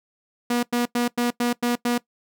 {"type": "tone bursts", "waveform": "sawtooth", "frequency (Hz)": 241.1, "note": "B3", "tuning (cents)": -41, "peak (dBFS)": -16, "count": 7, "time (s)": [0.5, 1.98], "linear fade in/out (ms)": 5, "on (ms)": 130, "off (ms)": 95, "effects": ["noise-tail reverb RT60 0.1 s tail -20 dB re dry"]}